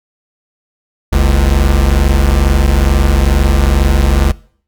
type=tone pair together; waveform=square; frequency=47.06 / 69.3 Hz; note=F#1 / C#2; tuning=+30 / 0 cents; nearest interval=perfect fifth; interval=670 cents; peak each=-11 dBFS; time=1.12-4.32 s; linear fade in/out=10 ms; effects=noise-tail reverb RT60 0.5 s tail -21 dB re dry